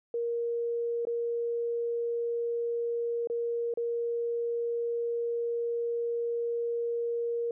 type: tone with dropouts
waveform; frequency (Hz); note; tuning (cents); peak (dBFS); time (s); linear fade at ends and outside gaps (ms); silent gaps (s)
sine; 469.7; A#4; +13; -28; 0.14-7.51; 2; 1.052-1.07 / 3.273-3.299 / 3.739-3.773
effects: none